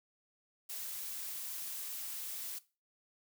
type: noise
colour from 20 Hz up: blue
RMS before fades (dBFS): -42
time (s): 0.69-2.59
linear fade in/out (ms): 10
effects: noise-tail reverb RT60 0.3 s tail -18 dB re dry